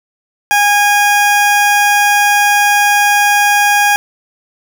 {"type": "tone", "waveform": "20% pulse", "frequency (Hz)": 820, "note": "G#5", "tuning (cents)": -22, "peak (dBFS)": -3, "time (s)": [0.51, 3.96], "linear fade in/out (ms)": 0, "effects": []}